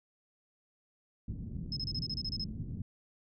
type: low-pass noise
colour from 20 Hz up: white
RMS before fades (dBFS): -40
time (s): 1.28-2.82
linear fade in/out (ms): 5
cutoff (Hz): 200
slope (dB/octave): 24
type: tone bursts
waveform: sine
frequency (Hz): 5160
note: E8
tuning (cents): -38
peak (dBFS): -34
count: 10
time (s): 1.72-2.441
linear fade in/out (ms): 2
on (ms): 46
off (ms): 29
effects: none